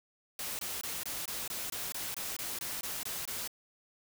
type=noise bursts; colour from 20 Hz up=white; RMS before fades=-38 dBFS; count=14; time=0.39-3.476 s; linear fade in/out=2 ms; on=200 ms; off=22 ms; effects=none